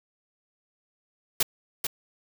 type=noise with echo; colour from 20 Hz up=white; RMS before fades=-22 dBFS; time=1.4-1.43 s; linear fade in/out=5 ms; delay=440 ms; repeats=1; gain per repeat=-6 dB; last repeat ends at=1.87 s; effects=none